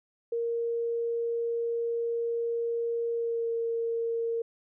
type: tone with pitch glide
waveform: sine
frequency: 466.2 to 461.1 Hz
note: A#4 to A#4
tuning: 0 to -19 cents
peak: -27 dBFS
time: 0.32-4.42 s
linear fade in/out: 5 ms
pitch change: -19 cents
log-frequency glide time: 3.13-3.49 s
effects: none